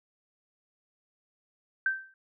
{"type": "tone with exponential decay", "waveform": "sine", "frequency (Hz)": 1557, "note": "G6", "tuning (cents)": -12, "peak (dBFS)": -21, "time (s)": [1.86, 2.14], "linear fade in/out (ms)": 2, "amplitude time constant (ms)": 60, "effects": []}